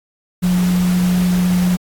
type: tone in noise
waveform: sine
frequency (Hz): 180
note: F#3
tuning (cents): -47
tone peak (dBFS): -12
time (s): 0.42-1.77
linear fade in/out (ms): 20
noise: pink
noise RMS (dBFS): -28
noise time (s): 0.42-1.77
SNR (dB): +13
effects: AAC 64 kbps